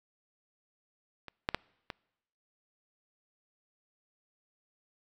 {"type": "clicks", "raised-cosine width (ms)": 0.3, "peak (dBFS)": [-27, -12, -12, -21], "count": 4, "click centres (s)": [1.283, 1.489, 1.546, 1.902], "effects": ["noise-tail reverb RT60 0.9 s tail -26 dB re dry"]}